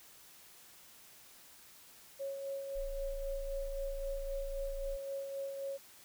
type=tone with tremolo; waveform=sine; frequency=550 Hz; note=C#5; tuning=14 cents flat; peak=-36 dBFS; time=2.19-5.78 s; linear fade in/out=20 ms; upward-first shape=sine; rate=3.8 Hz; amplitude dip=40%
type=tone; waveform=sine; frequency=27.98 Hz; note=A0; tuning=30 cents sharp; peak=-39 dBFS; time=2.75-4.97 s; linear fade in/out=20 ms
effects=white hiss -58 dBFS RMS until 6.04 s